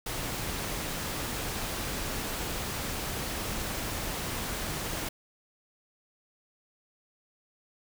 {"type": "noise", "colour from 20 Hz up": "pink", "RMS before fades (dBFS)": -34, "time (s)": [0.06, 5.09], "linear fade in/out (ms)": 5, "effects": []}